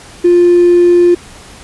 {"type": "tone with hard clipping", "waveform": "triangle", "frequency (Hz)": 350.4, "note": "F4", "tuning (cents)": 6, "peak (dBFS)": -4, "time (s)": [0.24, 1.15], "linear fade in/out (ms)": 10, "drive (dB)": 3, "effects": ["pink hiss -35 dBFS RMS until 1.63 s", "resampled to 24000 Hz"]}